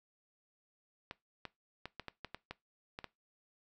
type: clicks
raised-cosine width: 0.3 ms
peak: -26 dBFS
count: 10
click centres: 1.111 / 1.453 / 1.856 / 1.997 / 2.083 / 2.247 / 2.346 / 2.51 / 2.989 / 3.043 s
effects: noise-tail reverb RT60 0.2 s tail -20 dB re dry